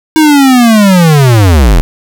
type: linear sweep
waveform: square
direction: down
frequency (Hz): 319.2 to 34.65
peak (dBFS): -3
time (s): 0.16-1.81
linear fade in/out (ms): 0
effects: none